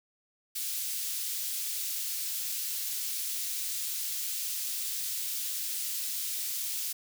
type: high-pass noise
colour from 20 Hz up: white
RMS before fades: -34 dBFS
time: 0.55-6.93 s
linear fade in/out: 10 ms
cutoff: 3500 Hz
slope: 12 dB/octave
effects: none